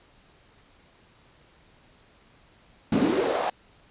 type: noise with high-pass filter sweep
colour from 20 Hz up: brown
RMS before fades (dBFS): -24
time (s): 2.92-3.5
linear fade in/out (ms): 5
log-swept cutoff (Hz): 200 to 800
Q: 3.1
effects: pink hiss -58 dBFS RMS until 3.9 s + resampled to 8000 Hz